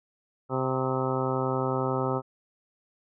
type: harmonic tone with a mistuned harmonic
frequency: 130.8 Hz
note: C3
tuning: in tune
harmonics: 1 / 2 / 3 / 4 / 5 / 6 / 7 / 8 / 9 / 10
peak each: -31 / -33 / -31 / -32 / -38 / -36 / -36 / -39 / -40 / -35 dBFS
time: 0.49-2.22 s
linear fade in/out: 50 ms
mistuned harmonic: 10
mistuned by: -26 cents
effects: none